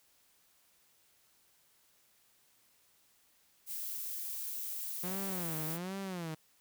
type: noise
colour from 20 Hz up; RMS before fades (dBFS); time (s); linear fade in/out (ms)
violet; -40; 3.66-5.79; 50
type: tone with vibrato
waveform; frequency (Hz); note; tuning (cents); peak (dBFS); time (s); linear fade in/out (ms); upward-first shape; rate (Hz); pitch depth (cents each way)
sawtooth; 174.6; F3; 0; -34; 5.03-6.35; 10; sine; 1.3; 200
effects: white hiss -69 dBFS RMS until 6.6 s